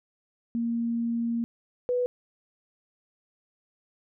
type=tone pair in turn; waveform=sine; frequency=233.1 / 493.9 Hz; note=A#3 / B4; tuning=0 / 0 cents; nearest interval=octave + minor second; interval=1300 cents; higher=second; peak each=-25 / -23 dBFS; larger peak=second; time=0.55-1.44 / 1.89-2.06 s; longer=first; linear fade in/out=0 ms; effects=none